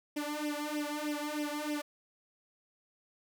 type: tone with flanger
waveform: sawtooth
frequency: 297.4 Hz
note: D4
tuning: 22 cents sharp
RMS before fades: -36 dBFS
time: 0.16-1.82 s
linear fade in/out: 10 ms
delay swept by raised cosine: 0.35 to 2.45 ms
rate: 3.2 Hz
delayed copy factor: +1
effects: none